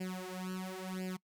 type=tone with flanger; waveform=sawtooth; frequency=185.6 Hz; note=F#3; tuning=6 cents sharp; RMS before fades=-40 dBFS; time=0-1.17 s; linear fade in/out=10 ms; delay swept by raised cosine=0.4 to 4.7 ms; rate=0.96 Hz; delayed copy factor=+1; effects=noise-tail reverb RT60 0.1 s tail -24 dB re dry + MP3 96 kbps